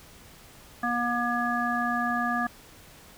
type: harmonic tone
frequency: 239.9 Hz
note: A#3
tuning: 50 cents sharp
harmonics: 1 / 3 / 5 / 7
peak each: -30 / -30 / -30 / -30 dBFS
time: 0.83-2.47 s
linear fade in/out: 5 ms
effects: pink hiss -51 dBFS RMS until 3.17 s